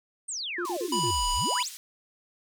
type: exponential two-way sweep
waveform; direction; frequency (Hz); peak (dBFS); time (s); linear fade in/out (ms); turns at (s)
sine; down then up; 8990 to 30.87 to 8990; -31; 0.28-1.69; 10; 1.32
type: tone bursts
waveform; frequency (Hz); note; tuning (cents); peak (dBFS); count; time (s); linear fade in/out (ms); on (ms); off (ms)
triangle; 350.6; F4; +7; -28; 5; 0.58-1.109; 5; 77; 36
type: band-pass noise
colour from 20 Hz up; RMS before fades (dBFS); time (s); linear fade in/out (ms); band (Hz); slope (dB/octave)
white; -43; 0.65-1.77; 0; 3000 to 9100; 12
type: harmonic tone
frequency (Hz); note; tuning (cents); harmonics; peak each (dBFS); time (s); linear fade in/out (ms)
984; B5; -7; 1 / 3 / 5 / 7 / 9; -27 / -32 / -34 / -35 / -37; 0.92-1.63; 5
effects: none